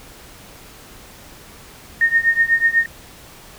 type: tone with tremolo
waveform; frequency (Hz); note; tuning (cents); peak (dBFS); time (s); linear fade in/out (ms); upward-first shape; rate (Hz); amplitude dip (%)
sine; 1840; A#6; -23; -9; 2.01-2.86; 2; triangle; 8.1; 95
effects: pink hiss -42 dBFS RMS until 3.58 s